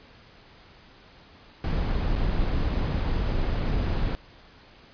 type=noise with dropouts; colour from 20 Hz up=brown; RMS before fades=-25 dBFS; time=1.64-4.15 s; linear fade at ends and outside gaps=0 ms; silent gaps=2.152-2.161 s; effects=pink hiss -52 dBFS RMS until 4.93 s + resampled to 11025 Hz